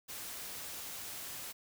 white noise, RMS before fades -44 dBFS, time 0.08-1.53 s, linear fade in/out 20 ms, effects none

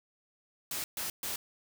white noise bursts, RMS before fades -36 dBFS, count 3, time 0.71-1.36 s, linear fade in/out 2 ms, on 130 ms, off 130 ms, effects none

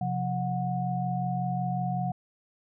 sine tone cluster, 131.5 / 176.9 / 730 Hz, C3 / F3 / F#5, +9 / +23 / -24 cents, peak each -31 dBFS, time 0.01-2.12 s, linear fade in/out 5 ms, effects none

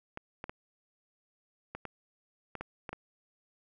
clicks, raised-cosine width 0.5 ms, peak -24 dBFS, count 9, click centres 0.174 / 0.441 / 0.495 / 1.75 / 1.853 / 2.553 / 2.61 / 2.892 / 2.93 s, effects none

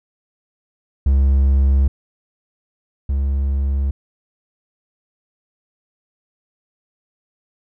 triangle tone pair in turn, 68 / 68.79 Hz, C#2 / C#2, -33 / -13 cents, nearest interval unison, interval 20 cents, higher second, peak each -9 / -14 dBFS, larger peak first, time 1.06-1.88 / 3.09-3.91 s, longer neither, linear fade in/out 5 ms, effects none

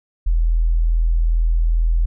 sine tone, 41.2 Hz, E1, in tune, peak -13 dBFS, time 0.26-2.06 s, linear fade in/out 10 ms, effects none

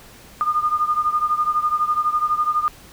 sine beating tone pair, 1214 / 1226 Hz, D#6 / D#6, -43 / -26 cents, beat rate 12 Hz, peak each -19 / -22 dBFS, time 0.41-2.68 s, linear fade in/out 0 ms, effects pink hiss -45 dBFS RMS until 2.92 s

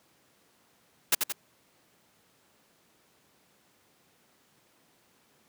white noise with echo, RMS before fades -22 dBFS, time 1.12-1.15 s, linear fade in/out 5 ms, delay 87 ms, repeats 2, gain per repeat -5 dB, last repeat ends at 1.324 s, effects pink hiss -65 dBFS RMS until 5.48 s + high-pass 150 Hz 12 dB/octave

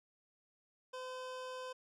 25% pulse tone, 511 Hz, C5, 41 cents flat, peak -39 dBFS, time 0.93-1.73 s, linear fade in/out 10 ms, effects low-pass 7000 Hz 12 dB/octave

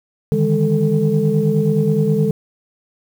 sine tone cluster, 149.6 / 159.1 / 204.1 / 441.4 Hz, D3 / D#3 / G#3 / A4, +32 / +39 / -30 / +5 cents, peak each -18 dBFS, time 0.32-2.31 s, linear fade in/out 0 ms, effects tanh soft clip ceiling -4 dBFS + 7-bit

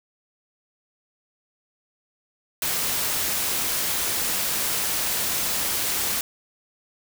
white noise, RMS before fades -25 dBFS, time 2.62-6.21 s, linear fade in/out 2 ms, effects none

